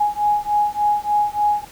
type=beating tone pair; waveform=sine; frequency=830.6 / 834 Hz; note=G#5 / G#5; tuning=0 / +7 cents; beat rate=3.4 Hz; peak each=-19 / -19 dBFS; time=0-1.65 s; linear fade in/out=10 ms; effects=pink hiss -43 dBFS RMS until 1.71 s

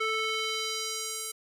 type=tone with band-pass filter sweep; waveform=square; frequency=440 Hz; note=A4; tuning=in tune; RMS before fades=-32 dBFS; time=0-1.32 s; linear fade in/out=10 ms; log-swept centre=1900 to 9700 Hz; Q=1.3; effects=none

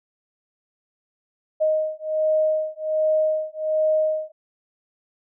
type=beating tone pair; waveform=sine; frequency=622.3 / 623.6 Hz; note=D#5 / D#5; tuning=0 / +4 cents; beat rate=1.3 Hz; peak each=-22 dBFS; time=1.6-4.32 s; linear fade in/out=20 ms; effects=none

